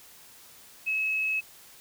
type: tone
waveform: sine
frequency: 2578 Hz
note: E7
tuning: 39 cents flat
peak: -25 dBFS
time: 0.86-1.41 s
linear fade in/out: 20 ms
effects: white hiss -52 dBFS RMS until 1.8 s